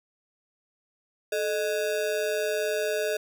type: ring-modulated tone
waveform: square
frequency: 523.3 Hz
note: C5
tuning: in tune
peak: -23 dBFS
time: 1.32-3.17 s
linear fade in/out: 5 ms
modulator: 91.1 Hz
effects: 9-bit